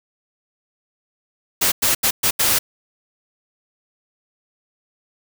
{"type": "noise bursts at uneven times", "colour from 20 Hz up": "white", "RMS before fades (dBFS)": -17, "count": 5, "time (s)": [[1.61, 1.72], [1.82, 1.95], [2.03, 2.11], [2.23, 2.31], [2.39, 2.59]], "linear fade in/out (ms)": 10, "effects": []}